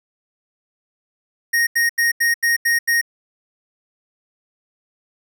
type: tone bursts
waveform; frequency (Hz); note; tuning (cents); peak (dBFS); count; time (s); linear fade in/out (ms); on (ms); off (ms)
square; 1864.7; A#6; 0; -15; 7; 1.53-3.014; 10; 140; 84
effects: none